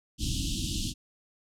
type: band-stop noise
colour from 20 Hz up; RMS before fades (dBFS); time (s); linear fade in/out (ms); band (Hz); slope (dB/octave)
pink; -30; 0.18-0.94; 50; 330 to 2800; 96
effects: low-pass 8000 Hz 12 dB/octave